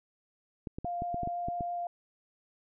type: clicks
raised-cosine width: 3 ms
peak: -24 dBFS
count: 9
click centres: 0.672 / 0.785 / 0.846 / 1.021 / 1.144 / 1.233 / 1.274 / 1.485 / 1.608 s
type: tone with vibrato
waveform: sine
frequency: 699 Hz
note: F5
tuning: 1 cent sharp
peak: -32 dBFS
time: 0.85-1.87 s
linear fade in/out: 2 ms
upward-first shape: triangle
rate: 6 Hz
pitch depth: 8 cents each way
effects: none